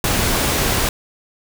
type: noise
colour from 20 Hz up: pink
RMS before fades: -18 dBFS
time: 0.04-0.89 s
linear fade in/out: 2 ms
effects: none